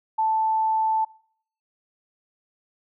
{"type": "tone", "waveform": "sine", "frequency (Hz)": 880, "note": "A5", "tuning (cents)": 0, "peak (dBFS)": -19, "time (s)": [0.18, 1.05], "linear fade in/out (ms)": 10, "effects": ["noise-tail reverb RT60 0.6 s tail -24 dB re dry"]}